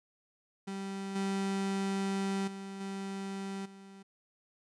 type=tone with level steps; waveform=35% pulse; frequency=195.1 Hz; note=G3; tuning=8 cents flat; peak=-35 / -29 / -39 / -35 / -48 dBFS; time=0.67-4.03 s; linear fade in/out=10 ms; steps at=1.15 / 2.47 / 2.8 / 3.65 s; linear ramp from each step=10 ms; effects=resampled to 22050 Hz

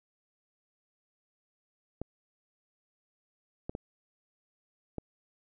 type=clicks; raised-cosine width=2 ms; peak=-22 dBFS; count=4; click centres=2.016 / 3.695 / 3.751 / 4.983 s; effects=none

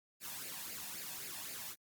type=noise with flanger; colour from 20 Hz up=white; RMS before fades=-45 dBFS; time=0.2-1.76 s; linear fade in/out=50 ms; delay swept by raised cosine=0.42 to 1.18 ms; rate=3.8 Hz; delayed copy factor=+0.65; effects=high-pass 100 Hz 12 dB/octave + Opus 48 kbps

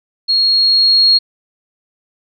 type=tone with level ramp; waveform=sine; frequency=4289 Hz; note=C8; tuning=42 cents sharp; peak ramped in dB=-10 to -6 dBFS; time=0.28-1.19 s; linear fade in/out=20 ms; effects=none

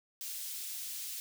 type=high-pass noise; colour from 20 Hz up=white; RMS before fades=-41 dBFS; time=0.21-1.2 s; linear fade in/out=0 ms; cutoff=3300 Hz; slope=12 dB/octave; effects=none

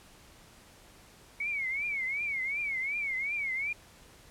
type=tone with vibrato; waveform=sine; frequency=2217 Hz; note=C#7; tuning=in tune; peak=-30 dBFS; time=1.4-3.73 s; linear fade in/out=5 ms; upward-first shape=triangle; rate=2.7 Hz; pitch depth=160 cents each way; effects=pink hiss -56 dBFS RMS until 4.3 s + low-pass 12000 Hz 12 dB/octave

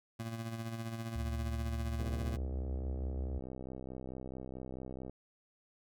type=tone with tremolo; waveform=25% pulse; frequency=114 Hz; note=A#2; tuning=38 cents flat; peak=-33 dBFS; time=0.19-2.37 s; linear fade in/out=10 ms; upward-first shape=sine; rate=15 Hz; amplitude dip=50%
type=tone with pitch glide; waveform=sine; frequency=72.2 to 70.88 Hz; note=D2 to C#2; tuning=-29 to +39 cents; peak=-35 dBFS; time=1.15-3.39 s; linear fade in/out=10 ms; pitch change=-32 cents; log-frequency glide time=1.69-2.71 s
type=click train; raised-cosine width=2 ms; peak=-31 dBFS; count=201; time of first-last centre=2-5.096 s; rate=64.6 Hz
effects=none

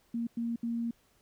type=tone bursts at uneven times; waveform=sine; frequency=233.1 Hz; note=A#3; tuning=in tune; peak=-30 dBFS; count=3; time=0.14-0.27 / 0.37-0.56 / 0.63-0.91 s; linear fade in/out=5 ms; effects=pink hiss -68 dBFS RMS until 1.21 s

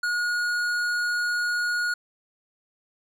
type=tone with tanh clipping; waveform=sine; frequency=1443 Hz; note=F#6; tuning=44 cents flat; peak=-25 dBFS; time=0.03-1.94 s; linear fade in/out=5 ms; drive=13 dB; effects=none

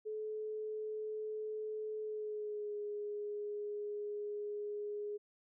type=tone with pitch glide; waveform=sine; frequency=430.5 to 415.1 Hz; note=A4 to G#4; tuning=-38 to -1 cents; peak=-38 dBFS; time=0.05-5.18 s; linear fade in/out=20 ms; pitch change=-63 cents; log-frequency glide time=2.01-2.76 s; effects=none

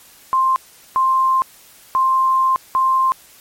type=tone bursts at uneven times; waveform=sine; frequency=1051 Hz; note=C6; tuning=7 cents sharp; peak=-12 dBFS; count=4; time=0.33-0.56 / 0.96-1.42 / 1.95-2.56 / 2.75-3.12 s; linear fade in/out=0 ms; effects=white hiss -46 dBFS RMS until 3.4 s + MP3 64 kbps

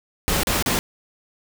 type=noise with dropouts; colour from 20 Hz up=pink; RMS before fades=-21 dBFS; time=0.28-0.79 s; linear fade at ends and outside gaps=0 ms; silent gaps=0.433-0.471 / 0.625-0.661 s; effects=none

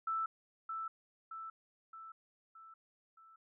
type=tone with echo; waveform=sine; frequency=1322 Hz; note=E6; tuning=5 cents sharp; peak=-33 dBFS; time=0.07-0.26 s; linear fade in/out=5 ms; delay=620 ms; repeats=5; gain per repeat=-5 dB; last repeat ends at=3.36 s; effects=none

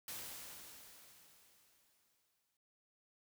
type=noise with exponential decay; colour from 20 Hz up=white; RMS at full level=-45 dBFS; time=0.08-2.57 s; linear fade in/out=2 ms; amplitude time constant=540 ms; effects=none

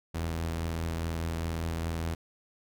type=tone pair together; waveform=sawtooth; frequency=43.66 / 82.41 Hz; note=F1 / E2; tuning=0 / 0 cents; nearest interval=major seventh; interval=1100 cents; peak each=-37 / -27 dBFS; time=0.14-2.15 s; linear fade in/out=10 ms; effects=none

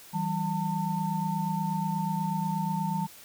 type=tone cluster; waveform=sine; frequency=162.6 / 190.9 / 898 Hz; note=E3 / G3 / A5; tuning=-23 / -46 / +35 cents; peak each=-31 dBFS; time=0.13-3.07 s; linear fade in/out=20 ms; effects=white hiss -50 dBFS RMS until 3.24 s

